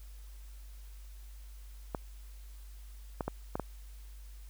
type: clicks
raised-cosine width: 1 ms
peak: -19 dBFS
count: 5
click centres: 1.948 / 3.208 / 3.28 / 3.555 / 3.597 s
effects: added 50 Hz sine -46 dBFS peak until 4.49 s + white hiss -62 dBFS RMS until 4.49 s